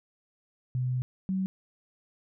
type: tone pair in turn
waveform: sine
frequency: 126.5 / 189.54 Hz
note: B2 / F#3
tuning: +42 / +42 cents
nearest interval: perfect fifth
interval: 700 cents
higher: second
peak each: -26 dBFS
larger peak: neither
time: 0.75-1.02 / 1.29-1.46 s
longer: first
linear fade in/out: 0 ms
effects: none